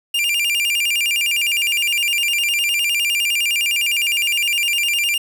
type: tone with vibrato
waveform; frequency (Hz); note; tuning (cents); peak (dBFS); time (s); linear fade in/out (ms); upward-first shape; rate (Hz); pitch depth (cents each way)
45% pulse; 2583; E7; -36; -16; 0.14-5.18; 5; square; 9.8; 150
effects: 7-bit